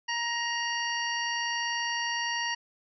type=harmonic tone with a mistuned harmonic; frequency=941 Hz; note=A#5; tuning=16 cents sharp; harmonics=1 / 2 / 3 / 5 / 6; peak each=-34 / -32 / -35 / -37 / -39 dBFS; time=0.08-2.55 s; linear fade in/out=10 ms; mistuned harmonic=5; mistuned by=-50 cents; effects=none